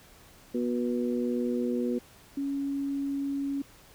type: harmonic tone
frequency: 121.7 Hz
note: B2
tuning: 25 cents flat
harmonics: 2 / 3 / 4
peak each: -28 / -32 / -34 dBFS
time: 0.54-1.99 s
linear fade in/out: 10 ms
type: tone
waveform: sine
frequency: 278.5 Hz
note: C#4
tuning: 8 cents sharp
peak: -28 dBFS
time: 2.37-3.62 s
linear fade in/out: 5 ms
effects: pink hiss -55 dBFS RMS until 3.94 s